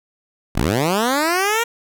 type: linear sweep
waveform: 10% pulse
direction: up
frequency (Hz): 36 to 475.6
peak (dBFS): -8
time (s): 0.55-1.64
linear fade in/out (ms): 10
effects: none